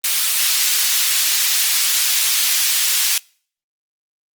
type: high-pass noise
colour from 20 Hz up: pink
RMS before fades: -17 dBFS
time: 0.04-3.18 s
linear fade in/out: 2 ms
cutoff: 3100 Hz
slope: 12 dB/octave
effects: noise-tail reverb RT60 0.5 s tail -26 dB re dry + Opus 24 kbps